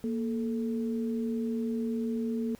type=tone pair together; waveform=sine; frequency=233.1 / 436.7 Hz; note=A#3 / A4; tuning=0 / -13 cents; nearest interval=major seventh; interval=1087 cents; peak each=-29 / -36 dBFS; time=0.04-2.55 s; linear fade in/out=0 ms; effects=pink hiss -58 dBFS RMS until 2.59 s